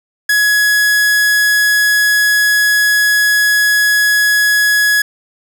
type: tone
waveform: 45% pulse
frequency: 1680 Hz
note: G#6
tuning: 19 cents sharp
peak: -9 dBFS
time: 0.29-5.02 s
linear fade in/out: 5 ms
effects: none